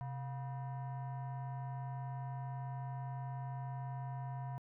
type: tone with frequency modulation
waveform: sine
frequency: 130.81 Hz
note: C3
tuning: in tune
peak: -38 dBFS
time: 0.01-4.58 s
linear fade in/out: 0 ms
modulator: 839 Hz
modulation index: 0.6
effects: tanh soft clip ceiling -36 dBFS